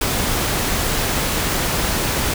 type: noise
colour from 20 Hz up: pink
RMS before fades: -20 dBFS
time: 0.01-2.34 s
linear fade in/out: 5 ms
effects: none